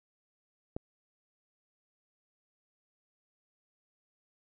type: click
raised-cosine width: 2 ms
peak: -22 dBFS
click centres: 0.765 s
effects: none